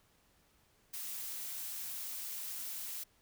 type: noise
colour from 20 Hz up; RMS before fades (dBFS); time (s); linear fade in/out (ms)
blue; -42; 0.93-3.04; 10
effects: pink hiss -70 dBFS RMS until 3.21 s